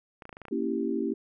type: clicks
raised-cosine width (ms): 0.5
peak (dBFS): -28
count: 8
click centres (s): 0.222 / 0.254 / 0.293 / 0.328 / 0.369 / 0.417 / 0.453 / 0.483
type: chord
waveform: sine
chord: A# diminished seventh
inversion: none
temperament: equal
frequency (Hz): 233.1 / 277.2 / 329.6 / 392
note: A#3 / C#4 / E4 / G4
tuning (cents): 0 / 0 / 0 / 0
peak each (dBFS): -32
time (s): 0.51-1.14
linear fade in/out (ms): 10
effects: none